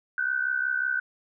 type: tone pair together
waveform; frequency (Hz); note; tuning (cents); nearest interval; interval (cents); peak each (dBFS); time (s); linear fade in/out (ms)
sine; 1471 / 1536.5; F#6 / G6; -11 / -35; minor second; 76; -27; 0.18-1; 2
effects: none